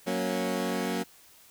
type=chord; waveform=20% pulse; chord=F# major; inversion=none; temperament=equal; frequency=185 / 233.1 / 277.2 Hz; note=F#3 / A#3 / C#4; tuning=0 / 0 / 0 cents; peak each=-27 / -27 / -29 dBFS; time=0.06-1.04 s; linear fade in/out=20 ms; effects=white hiss -56 dBFS RMS until 1.5 s